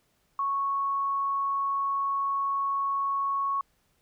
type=tone; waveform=sine; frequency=1106 Hz; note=C#6; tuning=4 cents flat; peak=-25 dBFS; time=0.39-3.61 s; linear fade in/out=2 ms; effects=pink hiss -70 dBFS RMS until 4.01 s